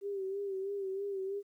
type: tone with vibrato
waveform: sine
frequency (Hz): 392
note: G4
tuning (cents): 0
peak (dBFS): -34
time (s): 0.01-1.43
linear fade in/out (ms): 50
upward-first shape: sine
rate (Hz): 3.1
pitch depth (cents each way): 54
effects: 12-bit